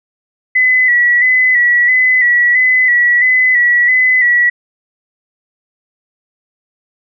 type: tone with vibrato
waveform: sine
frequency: 1975.5 Hz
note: B6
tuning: in tune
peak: -7 dBFS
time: 0.55-4.5 s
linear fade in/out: 10 ms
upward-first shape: square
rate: 1.5 Hz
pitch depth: 36 cents each way
effects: none